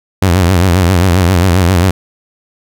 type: tone with vibrato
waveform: sawtooth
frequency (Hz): 90.2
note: F#2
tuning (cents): -44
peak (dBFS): -3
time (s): 0.22-1.91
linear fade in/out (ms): 5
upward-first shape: triangle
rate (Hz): 7.5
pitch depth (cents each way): 150
effects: none